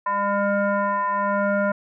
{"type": "tone with frequency modulation", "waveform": "sine", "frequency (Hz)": 202, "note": "G#3", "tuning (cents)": -48, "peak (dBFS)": -19, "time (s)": [0.06, 1.72], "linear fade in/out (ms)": 5, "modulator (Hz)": 403, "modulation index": 3.1, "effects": []}